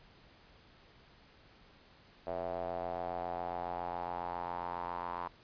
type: tone with band-pass filter sweep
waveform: square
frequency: 43.65 Hz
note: F1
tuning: in tune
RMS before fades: -39 dBFS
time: 2.27-5.28 s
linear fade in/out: 0 ms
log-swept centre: 640 to 990 Hz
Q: 4.9
effects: pink hiss -61 dBFS RMS until 5.43 s + resampled to 11025 Hz